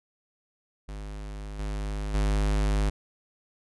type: tone with level steps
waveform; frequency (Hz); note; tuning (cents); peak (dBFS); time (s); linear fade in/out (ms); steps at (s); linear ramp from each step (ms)
square; 51.1; G#1; -27; -36 / -30 / -23; 0.88-2.9; 10; 1.59 / 2.14; 5
effects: resampled to 24000 Hz